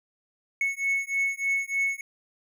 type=beating tone pair; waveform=triangle; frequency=2202 / 2205.3 Hz; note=C#7 / C#7; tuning=-12 / -10 cents; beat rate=3.3 Hz; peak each=-26 dBFS; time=0.61-2.01 s; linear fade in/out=2 ms; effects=none